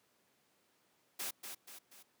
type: noise with echo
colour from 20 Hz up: white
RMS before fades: -40 dBFS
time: 1.19-1.31 s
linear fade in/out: 10 ms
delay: 240 ms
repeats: 3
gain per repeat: -6 dB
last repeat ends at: 2.03 s
effects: pink hiss -73 dBFS RMS until 2.2 s + high-pass 200 Hz 12 dB/octave